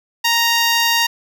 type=tone; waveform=10% pulse; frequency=932.3 Hz; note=A#5; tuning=in tune; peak=-5 dBFS; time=0.24-1.07 s; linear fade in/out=10 ms; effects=none